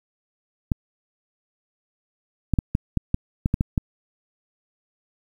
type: clicks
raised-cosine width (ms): 5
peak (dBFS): -7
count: 10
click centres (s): 0.718 / 2.537 / 2.588 / 2.751 / 2.973 / 3.144 / 3.459 / 3.541 / 3.609 / 3.778
effects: 8-bit